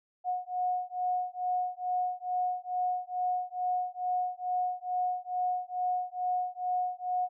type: beating tone pair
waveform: sine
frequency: 726 / 728.3 Hz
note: F#5 / F#5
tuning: -33 / -28 cents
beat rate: 2.3 Hz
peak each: -32 / -32 dBFS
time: 0.24-7.29 s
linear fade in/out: 50 ms
effects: none